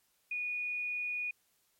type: tone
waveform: sine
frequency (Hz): 2459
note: D#7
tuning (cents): -21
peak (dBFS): -33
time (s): 0.31-1.31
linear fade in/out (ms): 5
effects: white hiss -73 dBFS RMS until 1.79 s + MP3 64 kbps